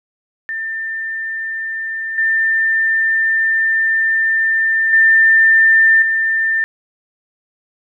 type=tone with level steps; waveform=sine; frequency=1793 Hz; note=A6; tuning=32 cents sharp; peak=-20 / -12 / -7 / -13 dBFS; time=0.49-6.64 s; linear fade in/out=0 ms; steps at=2.18 / 4.93 / 6.02 s; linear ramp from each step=2 ms; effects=none